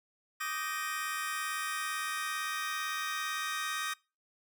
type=chord; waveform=sawtooth; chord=Eb major seventh; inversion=third; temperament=just; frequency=1166.7 / 1244.5 / 1555.6 / 1866.8 Hz; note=D6 / Eb6 / G6 / Bb6; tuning=-12 / 0 / -14 / +2 cents; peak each=-38 / -34 / -37 / -35 dBFS; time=0.4-3.94 s; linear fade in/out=10 ms; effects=noise-tail reverb RT60 0.3 s tail -24 dB re dry